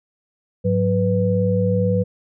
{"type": "tone cluster", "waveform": "sine", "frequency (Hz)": [103.5, 181.8, 493.6], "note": ["G#2", "F#3", "B4"], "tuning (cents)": [-5, -30, -1], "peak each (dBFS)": -20, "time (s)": [0.64, 2.04], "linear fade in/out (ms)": 20, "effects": []}